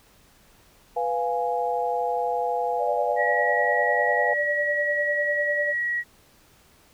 sine chord, F diminished, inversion second, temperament equal, 493.9 / 698.5 / 830.6 Hz, Cb5 / F5 / Ab5, 0 / 0 / 0 cents, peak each -27 dBFS, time 0.96-4.34 s, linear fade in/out 10 ms
sine tone with tremolo, 587.3 Hz, D5, in tune, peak -23 dBFS, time 2.78-5.74 s, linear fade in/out 50 ms, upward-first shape sine, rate 10 Hz, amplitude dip 60%
sine tone, 1914 Hz, A#6, 45 cents sharp, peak -23 dBFS, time 3.16-6.04 s, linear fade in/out 50 ms
effects pink hiss -57 dBFS RMS until 6.93 s

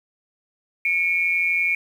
sine tone pair together, 2217 / 2389 Hz, C#7 / D7, 0 / +29 cents, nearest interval minor second, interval 129 cents, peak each -21 dBFS, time 0.85-1.75 s, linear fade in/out 2 ms, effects 8-bit

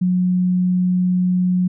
sine tone, 181.5 Hz, F#3, 33 cents flat, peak -14 dBFS, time 0.01-1.68 s, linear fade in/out 10 ms, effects none

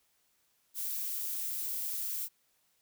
violet noise, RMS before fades -36 dBFS, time 0.74-2.29 s, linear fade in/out 50 ms, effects white hiss -73 dBFS RMS until 2.81 s

